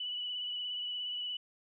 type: tone with vibrato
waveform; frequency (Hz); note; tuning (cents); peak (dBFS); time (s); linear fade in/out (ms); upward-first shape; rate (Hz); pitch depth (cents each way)
sine; 2960; F#7; 0; -35; 0-1.37; 5; sine; 17; 22
effects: none